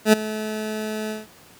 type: tone with ADSR envelope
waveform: 20% pulse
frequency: 215.9 Hz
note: A3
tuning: 33 cents flat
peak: -4 dBFS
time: 0.05-1.27 s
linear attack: 80 ms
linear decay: 12 ms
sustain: -17 dB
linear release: 170 ms
effects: pink hiss -49 dBFS RMS until 1.59 s + high-pass 100 Hz 12 dB/octave